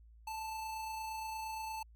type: tone with amplitude modulation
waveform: square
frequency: 880 Hz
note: A5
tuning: in tune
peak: -39 dBFS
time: 0.27-1.83 s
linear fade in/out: 5 ms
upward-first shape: sine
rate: 28.6 Hz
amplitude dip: 25%
effects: added 56 Hz sine -56 dBFS peak until 1.95 s